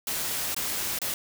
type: noise with dropouts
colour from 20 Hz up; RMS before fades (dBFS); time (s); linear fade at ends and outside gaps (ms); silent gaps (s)
white; -30; 0.07-1.14; 2; 0.546-0.564 / 0.988-1.016
effects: none